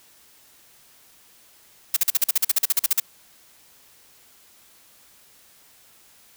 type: noise bursts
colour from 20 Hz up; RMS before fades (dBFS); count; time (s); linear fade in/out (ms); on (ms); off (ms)
blue; -18; 16; 1.94-3; 5; 25; 44
effects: white hiss -54 dBFS RMS until 6.36 s